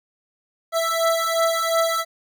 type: beating tone pair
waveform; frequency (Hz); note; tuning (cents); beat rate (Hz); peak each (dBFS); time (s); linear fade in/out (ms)
25% pulse; 659.3 / 662.1; E5 / E5; 0 / +7; 2.8; -18; 0.72-2.05; 50
effects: none